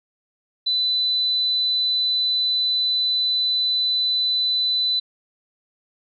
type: tone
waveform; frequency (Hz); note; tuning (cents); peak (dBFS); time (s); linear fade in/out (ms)
sine; 4000; B7; +21; -18; 0.66-5; 10
effects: none